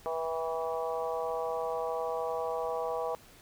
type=harmonic tone with a mistuned harmonic; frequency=163 Hz; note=E3; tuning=19 cents flat; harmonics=3 / 4 / 5 / 6 / 7; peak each=-34 / -36 / -38 / -40 / -41 dBFS; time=0.06-3.15 s; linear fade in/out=0 ms; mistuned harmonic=5; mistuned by=-22 cents; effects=pink hiss -56 dBFS RMS until 3.41 s